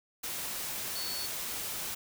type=tone in noise; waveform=sine; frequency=4435 Hz; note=C#8; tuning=in tune; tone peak=-37 dBFS; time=0.95-1.27 s; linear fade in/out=10 ms; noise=white; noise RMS=-37 dBFS; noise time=0.23-1.95 s; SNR=-3 dB; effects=none